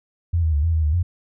sine tone with pitch steps, 84.9 / 79.8 / 72.6 / 82.9 / 79.8 / 75.3 / 87.7 Hz, F2 / D#2 / D2 / E2 / D#2 / D2 / F2, -48 / +44 / -19 / +10 / +44 / +44 / +8 cents, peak -16 dBFS, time 0.33-1.03 s, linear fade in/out 10 ms, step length 100 ms, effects none

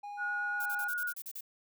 triangle tone, 820 Hz, G#5, 22 cents flat, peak -38 dBFS, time 0.03-0.88 s, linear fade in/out 10 ms
sine tone with vibrato, 1449 Hz, F#6, 37 cents flat, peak -32 dBFS, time 0.17-1.14 s, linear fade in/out 50 ms, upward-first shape sine, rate 8.4 Hz, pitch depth 8 cents each way
violet noise bursts, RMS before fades -42 dBFS, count 9, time 0.6-1.409 s, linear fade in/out 5 ms, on 57 ms, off 37 ms
effects none

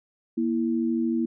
sine tone pair together, 236.3 / 329.6 Hz, A#3 / E4, +24 / 0 cents, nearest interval tritone, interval 576 cents, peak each -24 / -26 dBFS, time 0.37-1.26 s, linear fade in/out 10 ms, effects none

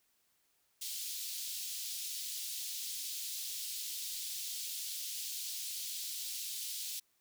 pink high-pass noise, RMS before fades -41 dBFS, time 0.81-7 s, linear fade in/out 10 ms, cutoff 3500 Hz, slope 24 dB/octave, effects white hiss -75 dBFS RMS until 7.2 s

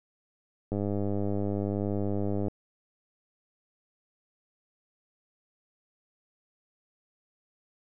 click train, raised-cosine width 2 ms, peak -18 dBFS, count 179, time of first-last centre 0.72-2.482 s, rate 101 Hz, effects none

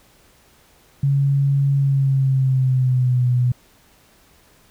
sine tone with pitch glide, 139.2 to 124.01 Hz, C#3 to B2, +8 to +8 cents, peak -14 dBFS, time 1.03-3.52 s, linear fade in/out 5 ms, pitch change -200 cents, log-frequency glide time 1.76-3.28 s, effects pink hiss -54 dBFS RMS until 4.7 s

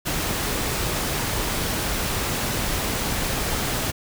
pink noise, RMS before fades -25 dBFS, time 0.05-3.92 s, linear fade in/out 20 ms, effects none

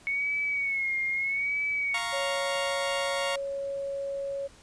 sine tone with vibrato, 2208 Hz, C#7, 7 cents flat, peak -26 dBFS, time 0.07-1.98 s, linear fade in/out 0 ms, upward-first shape sine, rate 0.79 Hz, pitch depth 67 cents each way
15% pulse chord, Bb minor, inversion second, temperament equal, 698.5 / 932.3 / 1108.7 Hz, F5 / Bb5 / Db6, 0 / 0 / 0 cents, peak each -28 / -27 / -27 dBFS, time 1.94-3.36 s, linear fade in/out 5 ms
sine tone, 554.4 Hz, C#5, in tune, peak -30 dBFS, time 2.12-4.48 s, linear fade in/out 20 ms
effects pink hiss -55 dBFS RMS until 4.62 s + resampled to 22050 Hz

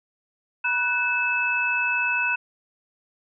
sine tone cluster, 964 / 1492 / 2607 Hz, B5 / F#6 / E7, -42 / +14 / -20 cents, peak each -30 / -25 / -23 dBFS, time 0.64-2.36 s, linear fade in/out 10 ms, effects none

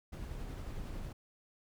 brown noise with tremolo, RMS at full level -41 dBFS, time 0.12-1.13 s, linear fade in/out 10 ms, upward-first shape triangle, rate 11 Hz, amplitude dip 25%, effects none

